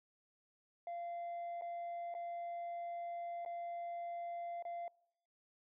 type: tone with dropouts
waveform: sine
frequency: 690 Hz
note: F5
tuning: 21 cents flat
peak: -38 dBFS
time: 0.87-4.88 s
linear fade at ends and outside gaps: 2 ms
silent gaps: 1.612-1.62 / 2.141-2.149 / 3.45-3.46 / 4.625-4.651 s
effects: noise-tail reverb RT60 0.8 s tail -26 dB re dry + tanh soft clip ceiling -40 dBFS